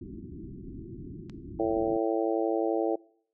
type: low-pass noise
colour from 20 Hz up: white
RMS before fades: -42 dBFS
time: 0.01-1.97 s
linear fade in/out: 5 ms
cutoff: 370 Hz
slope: 96 dB/octave
type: click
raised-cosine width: 0.2 ms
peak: -32 dBFS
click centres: 1.297 s
type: harmonic tone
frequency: 111.5 Hz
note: A2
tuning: 23 cents sharp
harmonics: 3 / 4 / 5 / 6 / 7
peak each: -28 / -30 / -32 / -34 / -35 dBFS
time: 1.59-2.96 s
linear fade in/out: 10 ms
effects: noise-tail reverb RT60 0.6 s tail -23 dB re dry